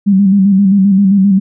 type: tone with vibrato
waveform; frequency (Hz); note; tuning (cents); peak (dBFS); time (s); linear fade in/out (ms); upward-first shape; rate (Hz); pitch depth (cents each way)
sine; 196; G3; 0; -5; 0.06-1.4; 20; square; 7.6; 52
effects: none